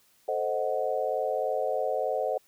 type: chord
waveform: sine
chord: A diminished seventh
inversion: none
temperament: equal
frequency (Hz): 440 / 523.3 / 622.3 / 740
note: A4 / C5 / Eb5 / Gb5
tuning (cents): 0 / 0 / 0 / 0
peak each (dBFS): -33 / -30 / -31 / -32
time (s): 0.28-2.38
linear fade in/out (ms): 5
effects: white hiss -64 dBFS RMS until 2.47 s